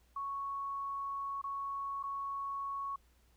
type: tone with dropouts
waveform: sine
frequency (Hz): 1108.7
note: C#6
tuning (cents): 0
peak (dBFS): -36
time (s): 0.16-2.96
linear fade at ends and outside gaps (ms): 5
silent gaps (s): 1.416-1.439 / 2.029-2.036
effects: added 60 Hz sine -66 dBFS peak until 3.36 s + pink hiss -72 dBFS RMS until 3.36 s